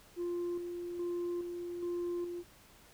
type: tone with tremolo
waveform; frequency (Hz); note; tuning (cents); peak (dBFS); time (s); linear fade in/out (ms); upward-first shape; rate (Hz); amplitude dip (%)
sine; 349.2; F4; 0; -31; 0.16-2.44; 50; square; 1.2; 50
effects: tanh soft clip ceiling -32 dBFS + pink hiss -60 dBFS RMS until 2.93 s